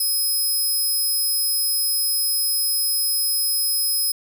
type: tone with amplitude modulation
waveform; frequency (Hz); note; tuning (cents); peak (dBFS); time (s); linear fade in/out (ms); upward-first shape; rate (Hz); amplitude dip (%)
5% pulse; 5100; D#8; +42; -12; 0-4.12; 5; sine; 220; 30
effects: none